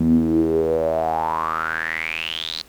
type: tone with band-pass filter sweep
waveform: sawtooth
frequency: 80.6 Hz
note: E2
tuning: 38 cents flat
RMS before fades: -21 dBFS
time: 0-2.62 s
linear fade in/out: 5 ms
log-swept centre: 210 to 4300 Hz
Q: 9.1
effects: pink hiss -50 dBFS RMS until 2.68 s